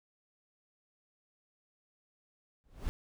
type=noise with exponential growth; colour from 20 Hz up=brown; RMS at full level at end=-31 dBFS; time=2.64-2.89 s; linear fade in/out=0 ms; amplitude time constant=53 ms; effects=none